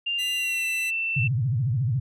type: tone with pitch glide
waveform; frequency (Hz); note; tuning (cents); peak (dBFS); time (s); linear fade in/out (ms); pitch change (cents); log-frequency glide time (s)
sine; 2794 to 2676; F7 to E7; 0 to +25; -24; 0.06-1.28; 10; -75; 0.34-0.67
type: tone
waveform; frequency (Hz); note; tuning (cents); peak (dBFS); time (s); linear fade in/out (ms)
10% pulse; 2000; B6; +21; -25; 0.18-0.91; 20
type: tone with vibrato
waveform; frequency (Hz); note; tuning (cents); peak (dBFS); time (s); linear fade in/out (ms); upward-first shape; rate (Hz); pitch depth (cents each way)
sine; 123.6; B2; +2; -21; 1.16-2; 10; sine; 14; 260
effects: none